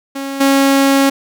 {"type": "tone with level steps", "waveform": "sawtooth", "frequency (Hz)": 274.1, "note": "C#4", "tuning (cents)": -19, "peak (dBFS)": [-17, -5], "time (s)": [0.15, 1.1], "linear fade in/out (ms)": 10, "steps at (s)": 0.4, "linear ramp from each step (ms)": 10, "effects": []}